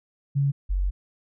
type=tone pair in turn; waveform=sine; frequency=140 / 46.72 Hz; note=C#3 / F#1; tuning=+18 / +18 cents; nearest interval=octave + perfect fifth; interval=1900 cents; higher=first; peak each=-19 / -21 dBFS; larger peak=first; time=0.35-0.52 / 0.69-0.91 s; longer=second; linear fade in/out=20 ms; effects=none